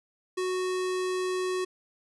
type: tone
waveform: square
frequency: 369 Hz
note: F#4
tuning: 5 cents flat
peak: -28 dBFS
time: 0.37-1.65 s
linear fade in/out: 10 ms
effects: resampled to 24000 Hz